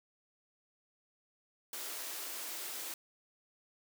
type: high-pass noise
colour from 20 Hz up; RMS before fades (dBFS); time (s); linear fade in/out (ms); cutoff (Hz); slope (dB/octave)
white; -42; 1.73-2.94; 2; 270; 48
effects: none